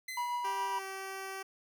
sawtooth tone with exponential decay, 2042 Hz, C7, 43 cents flat, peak -34 dBFS, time 0.08-1.05 s, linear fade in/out 5 ms, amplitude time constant 210 ms
triangle tone with tremolo, 971 Hz, B5, 30 cents flat, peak -29 dBFS, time 0.17-0.79 s, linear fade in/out 5 ms, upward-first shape triangle, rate 7.2 Hz, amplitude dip 35%
10% pulse tone with pitch glide, 392 to 385.5 Hz, G4 to G4, 0 to -29 cents, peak -31 dBFS, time 0.44-1.43 s, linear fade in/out 10 ms, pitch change -29 cents, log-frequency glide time 0.7-0.84 s
effects none

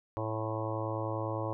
harmonic tone with a mistuned harmonic, 110 Hz, A2, in tune, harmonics 1 / 3 / 4 / 5 / 6 / 7 / 8 / 9 / 10, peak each -36 / -39 / -43 / -38 / -44 / -45 / -44 / -42 / -44 dBFS, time 0.17-1.53 s, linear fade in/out 0 ms, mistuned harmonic 10, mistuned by -20 cents, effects none

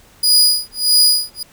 sawtooth tone with tremolo, 4917 Hz, D#8, 21 cents flat, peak -5 dBFS, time 0.23-1.43 s, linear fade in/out 5 ms, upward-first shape sine, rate 1.6 Hz, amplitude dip 100%, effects pink hiss -48 dBFS RMS until 1.52 s

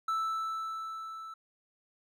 triangle tone with level ramp, 1318.5 Hz, E6, in tune, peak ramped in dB -26 to -40 dBFS, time 0.08-1.34 s, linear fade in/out 5 ms, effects none

